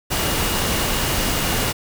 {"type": "tone in noise", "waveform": "sine", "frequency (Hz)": 2859, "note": "F7", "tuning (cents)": 40, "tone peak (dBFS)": -32, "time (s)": [0.1, 1.73], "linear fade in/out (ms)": 20, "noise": "pink", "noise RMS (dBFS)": -21, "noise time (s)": [0.1, 1.73], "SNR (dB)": -14, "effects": []}